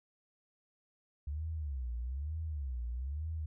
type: tone with vibrato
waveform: sine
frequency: 69 Hz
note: C#2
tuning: 7 cents flat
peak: -35 dBFS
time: 1.27-3.46 s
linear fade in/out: 5 ms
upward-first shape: sine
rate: 1.1 Hz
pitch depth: 270 cents each way
effects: none